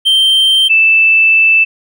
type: tone pair in turn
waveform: triangle / sine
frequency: 3136 / 2642 Hz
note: G7 / E7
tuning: 0 / +3 cents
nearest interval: minor third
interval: 297 cents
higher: first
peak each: -5 dBFS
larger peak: neither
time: 0.05-0.69 / 0.69-1.65 s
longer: second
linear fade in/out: 20 ms
effects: none